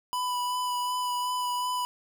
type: tone with vibrato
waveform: square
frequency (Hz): 991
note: B5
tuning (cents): +6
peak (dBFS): -28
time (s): 0.13-1.85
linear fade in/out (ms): 0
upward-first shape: sine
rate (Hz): 2.7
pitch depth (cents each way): 14
effects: none